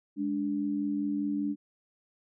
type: tone pair together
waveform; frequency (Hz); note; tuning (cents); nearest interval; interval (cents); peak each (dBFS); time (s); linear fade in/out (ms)
sine; 206.4 / 291.4; G#3 / D4; -10 / -13; tritone; 597; -33 / -29; 0.16-1.56; 50
effects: none